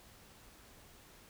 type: silence
effects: pink hiss -59 dBFS RMS until 1.29 s

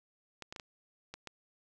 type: clicks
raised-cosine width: 0.2 ms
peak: -26 dBFS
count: 6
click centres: 0.423 / 0.525 / 0.562 / 0.598 / 1.14 / 1.273 s
effects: none

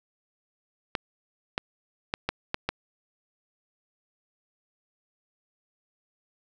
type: clicks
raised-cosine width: 0.3 ms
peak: -10 dBFS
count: 6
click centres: 0.952 / 1.579 / 2.139 / 2.29 / 2.544 / 2.69 s
effects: none

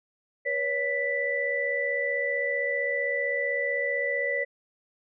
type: tone cluster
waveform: sine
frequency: 485.4 / 561 / 1977 Hz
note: B4 / C#5 / B6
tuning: -30 / +21 / +1 cents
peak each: -33 / -30 / -27 dBFS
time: 0.45-4.45 s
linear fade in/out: 20 ms
effects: none

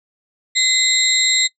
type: tone cluster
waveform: sine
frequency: 2044 / 3746 / 4079 / 7490 Hz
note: C7 / A#7 / C8 / A#8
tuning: -41 / +8 / -45 / +7 cents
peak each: -19 dBFS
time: 0.55-1.48 s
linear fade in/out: 20 ms
effects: noise-tail reverb RT60 0.1 s tail -20 dB re dry

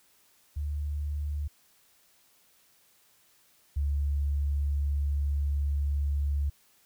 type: tone pair in turn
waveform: sine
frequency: 73.42 / 71.41 Hz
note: D2 / D2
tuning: 0 / -48 cents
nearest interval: unison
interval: 48 cents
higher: first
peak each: -29 / -25 dBFS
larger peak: second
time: 0.56-1.48 / 3.76-6.5 s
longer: second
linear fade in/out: 10 ms
effects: white hiss -64 dBFS RMS until 6.85 s

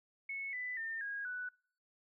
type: tone with pitch steps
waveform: sine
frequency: 2200 / 1994.2 / 1807.7 / 1638.6 / 1485.4 Hz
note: C#7 / B6 / A6 / G#6 / F#6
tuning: -14 / +16 / +46 / -24 / +6 cents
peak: -38 dBFS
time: 0.29-1.49 s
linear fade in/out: 5 ms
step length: 240 ms
effects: noise-tail reverb RT60 0.5 s tail -26 dB re dry

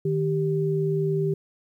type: tone pair together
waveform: sine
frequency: 154.9 / 391.6 Hz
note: D#3 / G4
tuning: -7 / -2 cents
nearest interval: octave + major third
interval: 1605 cents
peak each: -24 dBFS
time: 0.05-1.34 s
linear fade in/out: 5 ms
effects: 10-bit

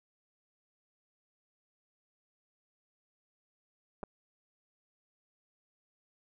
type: clicks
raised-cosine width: 1 ms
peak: -26 dBFS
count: 2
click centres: 4.031 / 4.036 s
effects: none

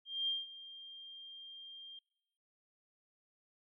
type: tone with ADSR envelope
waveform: sine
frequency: 3194 Hz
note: G7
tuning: 32 cents sharp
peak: -31 dBFS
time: 0.05-1.99 s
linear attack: 230 ms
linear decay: 180 ms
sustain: -17 dB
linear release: 4 ms
effects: noise-tail reverb RT60 0.9 s tail -24 dB re dry

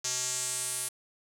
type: tone with band-pass filter sweep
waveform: square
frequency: 126.3 Hz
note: B2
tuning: 39 cents sharp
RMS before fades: -33 dBFS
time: 0.04-0.89 s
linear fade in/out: 10 ms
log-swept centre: 6400 to 9900 Hz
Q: 3.4
effects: 9-bit

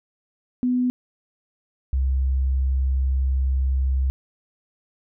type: tone pair in turn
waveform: sine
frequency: 249.3 / 66.03 Hz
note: B3 / C2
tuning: +16 / +16 cents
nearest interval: octave + major seventh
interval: 2300 cents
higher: first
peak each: -18 dBFS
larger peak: neither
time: 0.63-0.9 / 1.93-4.1 s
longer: second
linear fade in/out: 0 ms
effects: none

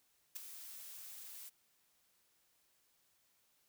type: noise with ADSR envelope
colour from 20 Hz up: blue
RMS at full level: -41 dBFS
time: 0.35-1.5 s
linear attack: 14 ms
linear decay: 10 ms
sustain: -10 dB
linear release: 21 ms
effects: white hiss -75 dBFS RMS until 3.68 s

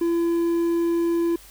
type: tone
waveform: triangle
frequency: 338.3 Hz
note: E4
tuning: 45 cents sharp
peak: -17 dBFS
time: 0.01-1.36 s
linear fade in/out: 5 ms
effects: added 48 Hz sine -50 dBFS peak until 1.5 s + white hiss -48 dBFS RMS until 1.5 s

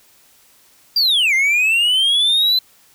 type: linear two-way sweep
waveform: triangle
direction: down then up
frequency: 4820 to 2065 to 4062 Hz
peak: -11 dBFS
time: 0.96-2.59 s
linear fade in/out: 5 ms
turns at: 1.34 s
effects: white hiss -52 dBFS RMS until 2.94 s

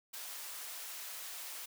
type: high-pass noise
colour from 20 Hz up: white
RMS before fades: -45 dBFS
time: 0.13-1.66 s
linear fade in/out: 10 ms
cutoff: 620 Hz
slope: 12 dB/octave
effects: none

